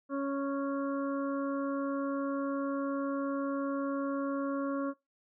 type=harmonic tone; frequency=277.2 Hz; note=C#4; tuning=in tune; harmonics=1 / 2 / 4 / 5 / 6; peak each=-32 / -36 / -40 / -44 / -55 dBFS; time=0.09-4.94 s; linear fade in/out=50 ms; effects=noise-tail reverb RT60 0.2 s tail -19 dB re dry

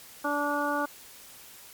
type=harmonic tone; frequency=290.3 Hz; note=D4; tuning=20 cents flat; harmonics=1 / 2 / 3 / 4 / 5; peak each=-32 / -32 / -32 / -32 / -32 dBFS; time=0.24-0.86 s; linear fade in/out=10 ms; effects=white hiss -49 dBFS RMS until 1.73 s + MP3 96 kbps

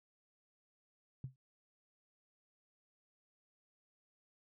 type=tone with exponential decay; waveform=sine; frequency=130.7 Hz; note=C3; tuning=1 cent flat; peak=-36 dBFS; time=1.24-1.36 s; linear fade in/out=2 ms; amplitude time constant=25 ms; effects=none

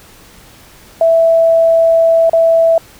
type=tone with dropouts; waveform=sine; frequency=659.3 Hz; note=E5; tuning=in tune; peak=-6 dBFS; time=1.01-2.78 s; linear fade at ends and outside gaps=2 ms; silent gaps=2.296-2.332 s; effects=pink hiss -41 dBFS RMS until 2.99 s

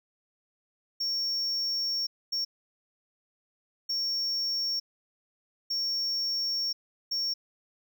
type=tone bursts at uneven times; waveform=triangle; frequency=5500 Hz; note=F8; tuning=27 cents flat; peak=-26 dBFS; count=5; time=1-2.07 / 2.32-2.45 / 3.89-4.8 / 5.7-6.73 / 7.11-7.34 s; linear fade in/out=10 ms; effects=none

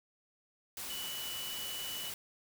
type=tone in noise; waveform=sine; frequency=2961 Hz; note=F#7; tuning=1 cent sharp; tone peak=-41 dBFS; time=0.9-2.1 s; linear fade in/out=2 ms; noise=white; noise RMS=-42 dBFS; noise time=0.77-2.14 s; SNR=-2 dB; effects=none

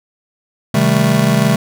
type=chord; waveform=square; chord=A half-diminished seventh; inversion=first; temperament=just; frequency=132 / 158.4 / 198 / 220 Hz; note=C3 / Eb3 / G3 / A3; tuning=+16 / +31 / +18 / 0 cents; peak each=-17 dBFS; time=0.74-1.56 s; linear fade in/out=5 ms; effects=none

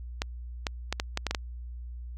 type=clicks; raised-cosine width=0.2 ms; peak=-11 dBFS; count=8; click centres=0.219 / 0.668 / 0.926 / 0.999 / 1.174 / 1.267 / 1.31 / 1.348 s; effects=added 60 Hz sine -37 dBFS peak until 2.17 s

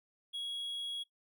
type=tone; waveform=triangle; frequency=3322 Hz; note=G#7; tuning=in tune; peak=-35 dBFS; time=0.33-1.04 s; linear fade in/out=20 ms; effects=noise-tail reverb RT60 0.1 s tail -19 dB re dry

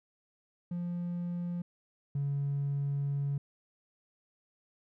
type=tone pair in turn; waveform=triangle; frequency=174.61 / 141.08 Hz; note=F3 / C#3; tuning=0 / +31 cents; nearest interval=major third; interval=369 cents; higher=first; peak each=-30 / -26 dBFS; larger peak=second; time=0.71-1.62 / 2.15-3.38 s; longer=second; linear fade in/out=5 ms; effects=tanh soft clip ceiling -26 dBFS

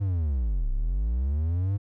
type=linear two-way sweep; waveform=triangle; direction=down then up; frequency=102.4 to 30.87 to 102.4 Hz; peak=-21 dBFS; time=0-1.78 s; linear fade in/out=20 ms; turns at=0.71 s; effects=none

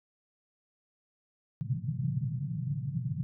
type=band-pass noise; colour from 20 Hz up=pink; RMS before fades=-33 dBFS; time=1.61-3.23 s; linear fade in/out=0 ms; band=120 to 160 Hz; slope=48 dB/octave; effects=none

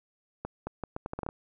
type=accelerating click train; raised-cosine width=1 ms; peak=-20 dBFS; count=10; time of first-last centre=0.45-1.289 s; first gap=220 ms; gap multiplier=0.76; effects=none

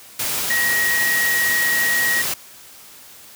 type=tone in noise; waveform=sine; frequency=1897 Hz; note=A#6; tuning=30 cents sharp; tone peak=-17 dBFS; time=0.5-2.22 s; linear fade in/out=5 ms; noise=white; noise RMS=-23 dBFS; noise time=0.19-2.34 s; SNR=+3 dB; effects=white hiss -43 dBFS RMS until 3.35 s + high-pass 60 Hz 12 dB/octave

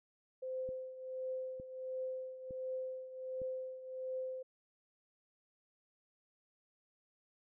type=tone with tremolo; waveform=sine; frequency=517 Hz; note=C5; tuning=21 cents flat; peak=-36 dBFS; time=0.42-4.43 s; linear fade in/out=10 ms; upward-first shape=triangle; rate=1.4 Hz; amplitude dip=75%
type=click train; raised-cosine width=3 ms; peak=-38 dBFS; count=4; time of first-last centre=0.69-3.417 s; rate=1.1 Hz
effects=none

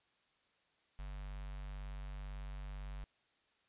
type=tone with notch filter; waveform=square; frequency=49 Hz; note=G1; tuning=in tune; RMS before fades=-45 dBFS; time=0.99-3.04 s; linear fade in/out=0 ms; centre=340 Hz; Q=0.6; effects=white hiss -75 dBFS RMS until 3.68 s + resampled to 8000 Hz

